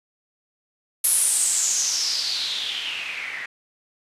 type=noise with low-pass filter sweep; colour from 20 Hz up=blue; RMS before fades=-24 dBFS; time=1.04-3.46 s; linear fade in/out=5 ms; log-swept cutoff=11000 to 1900 Hz; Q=6; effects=resampled to 32000 Hz